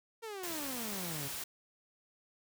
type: exponential sweep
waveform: sawtooth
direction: down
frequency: 466.2 to 132.3 Hz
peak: -37 dBFS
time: 0.22-1.29 s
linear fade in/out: 20 ms
type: noise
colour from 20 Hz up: white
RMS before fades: -41 dBFS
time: 0.43-1.44 s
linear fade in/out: 5 ms
effects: none